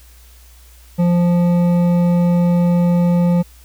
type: tone with hard clipping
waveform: triangle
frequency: 174.61 Hz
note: F3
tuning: in tune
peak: -13 dBFS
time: 0.98-3.43 s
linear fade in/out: 20 ms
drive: 13 dB
effects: added 60 Hz sine -42 dBFS peak until 3.64 s + white hiss -49 dBFS RMS until 3.64 s